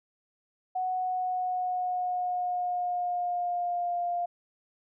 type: tone with pitch glide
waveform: sine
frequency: 740 to 700.9 Hz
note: F#5 to F5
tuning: 0 to +6 cents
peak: -27 dBFS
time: 0.75-4.26 s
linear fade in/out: 10 ms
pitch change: -94 cents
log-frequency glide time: 0.88-4 s
effects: none